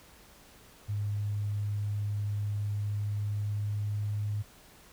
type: tone with pitch glide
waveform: sine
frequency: 103.2 to 104.16 Hz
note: G#2 to G#2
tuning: -10 to +6 cents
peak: -29 dBFS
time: 0.88-4.43 s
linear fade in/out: 20 ms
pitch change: +16 cents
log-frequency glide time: 2.85-4.24 s
effects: pink hiss -56 dBFS RMS until 4.92 s